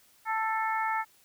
harmonic tone with a mistuned harmonic, 442.3 Hz, A4, 9 cents sharp, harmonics 2 / 3 / 4 / 5, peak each -29 / -33 / -35 / -37 dBFS, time 0.25-1.05 s, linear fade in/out 50 ms, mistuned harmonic 5, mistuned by -25 cents, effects white hiss -62 dBFS RMS until 1.24 s

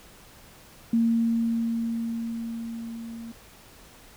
sine tone with level ramp, 229.9 Hz, A#3, 24 cents flat, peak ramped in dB -18 to -36 dBFS, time 0.93-3.32 s, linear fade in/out 5 ms, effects pink hiss -51 dBFS RMS until 4.16 s

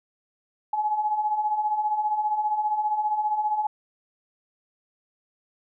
sine beating tone pair, 836 / 851 Hz, G#5 / G#5, +11 / +42 cents, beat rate 15 Hz, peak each -30 / -23 dBFS, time 0.73-3.67 s, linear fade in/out 5 ms, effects none

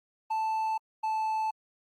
triangle tone pair in turn, 880 / 875.2 Hz, A5 / A5, 0 / -9 cents, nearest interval unison, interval 9 cents, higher first, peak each -25 dBFS, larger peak neither, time 0.3-0.78 / 1.03-1.51 s, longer neither, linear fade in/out 10 ms, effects Opus 32 kbps

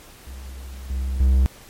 triangle tone with level steps, 65.41 Hz, C2, in tune, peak -31 / -20 / -11 dBFS, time 0.27-1.46 s, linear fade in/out 0 ms, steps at 0.9 / 1.2 s, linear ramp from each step 2 ms, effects pink hiss -46 dBFS RMS until 1.69 s + MP3 64 kbps

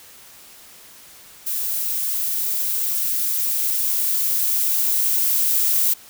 violet noise with level ramp, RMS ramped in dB -24 to -18 dBFS, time 1.46-5.94 s, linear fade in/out 10 ms, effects white hiss -45 dBFS RMS until 6.09 s

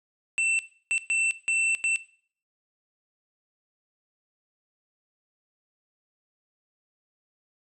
square tone bursts at uneven times, 2682 Hz, E7, 29 cents sharp, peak -23 dBFS, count 5, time 0.38-0.59 / 0.91-0.98 / 1.1-1.31 / 1.48-1.75 / 1.84-1.96 s, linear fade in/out 0 ms, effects noise-tail reverb RT60 0.5 s tail -18 dB re dry + resampled to 24000 Hz

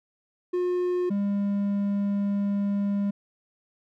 triangle tone pair in turn, 358.7 / 201.3 Hz, F4 / G3, +46 / +46 cents, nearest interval minor seventh, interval 1000 cents, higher first, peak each -21 dBFS, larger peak neither, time 0.53-1.1 / 1.1-3.11 s, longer second, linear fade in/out 10 ms, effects none

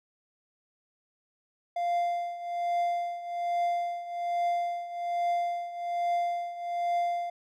triangle tone with tremolo, 696 Hz, F5, 6 cents flat, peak -22 dBFS, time 1.76-7.3 s, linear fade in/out 5 ms, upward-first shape triangle, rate 1.2 Hz, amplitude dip 80%, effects none

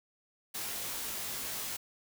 white noise with comb filter, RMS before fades -38 dBFS, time 0.54-1.77 s, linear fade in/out 10 ms, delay 19 ms, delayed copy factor +0.95, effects none

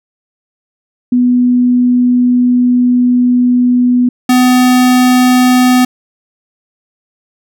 sine / square tone pair in turn, 246.9 / 251.4 Hz, B3 / B3, 0 / +31 cents, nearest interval unison, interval 31 cents, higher second, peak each -6 dBFS, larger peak neither, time 1.12-4.09 / 4.29-5.85 s, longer first, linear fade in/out 5 ms, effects none

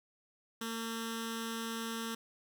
10% pulse tone with notch filter, 227.5 Hz, A#3, 42 cents flat, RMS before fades -39 dBFS, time 0.61-2.15 s, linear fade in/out 5 ms, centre 680 Hz, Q 0.66, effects none

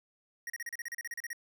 square tone bursts, 1883 Hz, A#6, 17 cents sharp, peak -37 dBFS, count 14, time 0.47-1.331 s, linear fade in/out 2 ms, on 29 ms, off 35 ms, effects none

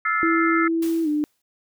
sine chord, F major seventh, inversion third, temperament just, 1309.6 / 1396.9 / 1746.1 / 2095 Hz, E6 / F6 / A6 / C7, -12 / 0 / -14 / +2 cents, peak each -22 / -28 / -27 / -25 dBFS, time 0.05-0.68 s, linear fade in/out 5 ms
sine tone with pitch glide, 329.6 to 298.8 Hz, E4 to D4, 0 to +30 cents, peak -19 dBFS, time 0.23-1.24 s, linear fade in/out 0 ms, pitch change -170 cents, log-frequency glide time 1.03-1.08 s
white noise with exponential decay, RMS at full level -35 dBFS, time 0.82-1.42 s, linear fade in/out 5 ms, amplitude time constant 130 ms
effects none

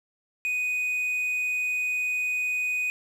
triangle tone, 2489 Hz, D#7, in tune, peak -23 dBFS, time 0.45-2.9 s, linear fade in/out 0 ms, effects 9-bit

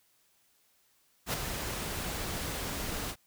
pink noise with ADSR envelope, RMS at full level -29 dBFS, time 1.26-3.16 s, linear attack 76 ms, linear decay 8 ms, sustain -7 dB, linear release 62 ms, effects white hiss -69 dBFS RMS until 3.26 s

